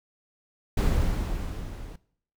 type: noise with level ramp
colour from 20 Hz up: brown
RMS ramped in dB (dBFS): -21 to -40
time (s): 0.77-1.96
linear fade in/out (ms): 5
effects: noise-tail reverb RT60 0.6 s tail -20 dB re dry